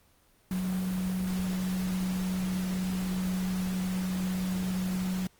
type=tone in noise; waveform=sine; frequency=185 Hz; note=F#3; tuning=in tune; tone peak=-28 dBFS; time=0.51-5.27 s; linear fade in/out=2 ms; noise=pink; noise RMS=-41 dBFS; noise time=0.51-5.27 s; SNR=+10 dB; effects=pink hiss -64 dBFS RMS until 5.39 s + Opus 24 kbps

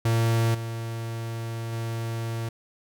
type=tone with level steps; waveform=45% pulse; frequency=114.6 Hz; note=A#2; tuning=29 cents flat; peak=-20 / -30 / -28 dBFS; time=0.05-2.49 s; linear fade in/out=5 ms; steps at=0.54 / 1.72 s; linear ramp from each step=10 ms; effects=none

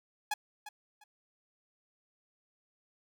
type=tone with echo; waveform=sawtooth; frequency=840 Hz; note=G#5; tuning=19 cents sharp; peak=-26 dBFS; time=0.31-0.34 s; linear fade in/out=5 ms; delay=350 ms; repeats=2; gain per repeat=-13 dB; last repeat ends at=1.04 s; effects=none

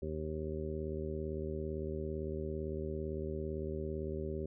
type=harmonic tone; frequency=77.78 Hz; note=D#2; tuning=in tune; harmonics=1 / 2 / 3 / 4 / 5 / 6 / 7; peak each=-41 / -44 / -45 / -49 / -40 / -51 / -47 dBFS; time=0.02-4.46 s; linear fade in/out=5 ms; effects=none

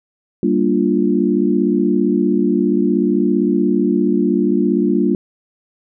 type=chord; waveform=sine; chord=G minor seventh; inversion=none; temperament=equal; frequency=196 / 233.1 / 293.7 / 349.2 Hz; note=G3 / Bb3 / D4 / F4; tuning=0 / 0 / 0 / 0 cents; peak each=-18 dBFS; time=0.43-5.15 s; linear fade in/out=2 ms; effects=none

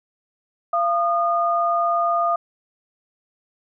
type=tone pair together; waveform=sine; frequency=685.8 / 1222 Hz; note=F5 / D#6; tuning=-32 / -32 cents; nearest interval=minor seventh; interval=1000 cents; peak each=-20 dBFS; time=0.73-2.36 s; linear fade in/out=5 ms; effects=none

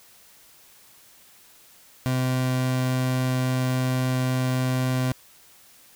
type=tone; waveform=30% pulse; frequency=128.4 Hz; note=C3; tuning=32 cents flat; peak=-19 dBFS; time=2.06-5.12 s; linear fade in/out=0 ms; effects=white hiss -53 dBFS RMS until 5.95 s

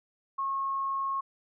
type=tone; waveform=sine; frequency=1088 Hz; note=C#6; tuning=33 cents flat; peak=-28 dBFS; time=0.38-1.21 s; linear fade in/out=10 ms; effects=none

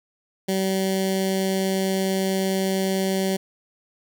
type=tone with notch filter; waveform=15% pulse; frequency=191.1 Hz; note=G3; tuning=44 cents flat; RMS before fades=-23 dBFS; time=0.48-3.37 s; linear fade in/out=10 ms; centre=1200 Hz; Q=0.65; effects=none

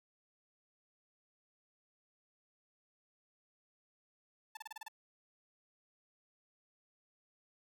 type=tone bursts; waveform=sawtooth; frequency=880 Hz; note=A5; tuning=in tune; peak=-40 dBFS; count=7; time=4.55-4.883 s; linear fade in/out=5 ms; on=21 ms; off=31 ms; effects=none

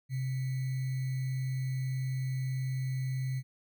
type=tone with sample-and-hold; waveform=sine; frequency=130.81 Hz; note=C3; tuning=in tune; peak=-30 dBFS; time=0.09-3.43 s; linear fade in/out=50 ms; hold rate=2100 Hz; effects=none

